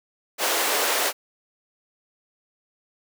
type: high-pass noise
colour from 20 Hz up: pink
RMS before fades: -23 dBFS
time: 0.38-1.13 s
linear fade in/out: 50 ms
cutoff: 410 Hz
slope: 24 dB/octave
effects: none